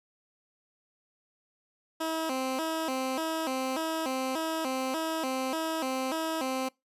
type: tone with vibrato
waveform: 15% pulse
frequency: 290 Hz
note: D4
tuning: 22 cents flat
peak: -23 dBFS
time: 2-6.69 s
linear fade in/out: 10 ms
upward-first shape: square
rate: 1.7 Hz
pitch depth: 180 cents each way
effects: noise-tail reverb RT60 0.2 s tail -24 dB re dry + resampled to 32000 Hz